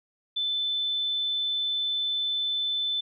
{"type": "tone", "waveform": "sine", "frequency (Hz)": 3520, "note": "A7", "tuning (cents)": 0, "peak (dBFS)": -25, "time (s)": [0.36, 3.01], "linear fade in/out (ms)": 10, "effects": []}